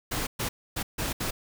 pink noise bursts at uneven times, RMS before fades -30 dBFS, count 5, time 0.11-0.27 / 0.39-0.49 / 0.76-0.83 / 0.98-1.13 / 1.2-1.31 s, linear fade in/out 10 ms, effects none

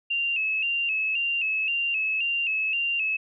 sine tone with vibrato, 2682 Hz, E7, 29 cents sharp, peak -23 dBFS, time 0.1-3.17 s, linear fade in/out 10 ms, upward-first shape square, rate 1.9 Hz, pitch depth 61 cents each way, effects none

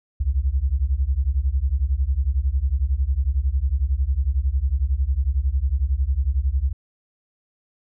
sine beating tone pair, 61.74 / 72.74 Hz, B1 / D2, 0 / -16 cents, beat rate 11 Hz, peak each -21 dBFS, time 0.2-6.73 s, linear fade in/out 10 ms, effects none

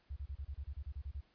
sine tone bursts, 69.4 Hz, C#2, 3 cents sharp, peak -39 dBFS, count 12, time 0.1-1.209 s, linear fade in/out 10 ms, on 64 ms, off 31 ms, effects pink hiss -72 dBFS RMS until 1.34 s + resampled to 11025 Hz

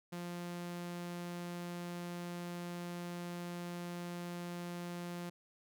sawtooth tone, 174.61 Hz, F3, in tune, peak -37 dBFS, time 0.12-5.3 s, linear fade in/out 10 ms, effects none

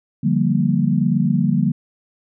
sine chord, G minor seventh, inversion second, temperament equal, 146.83 / 174.61 / 196 / 233.1 Hz, D3 / F3 / G3 / Bb3, 0 / 0 / 0 / 0 cents, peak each -20 dBFS, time 0.23-1.72 s, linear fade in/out 10 ms, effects none

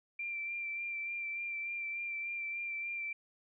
sine tone with vibrato, 2361 Hz, D7, 9 cents sharp, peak -36 dBFS, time 0.19-3.13 s, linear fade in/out 5 ms, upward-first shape sine, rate 3.4 Hz, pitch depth 22 cents each way, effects none

